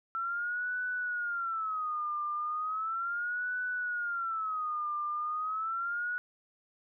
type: tone with vibrato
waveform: sine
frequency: 1335 Hz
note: E6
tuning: 22 cents sharp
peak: -31 dBFS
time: 0.15-6.18 s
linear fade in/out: 0 ms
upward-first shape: sine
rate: 0.36 Hz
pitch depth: 190 cents each way
effects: none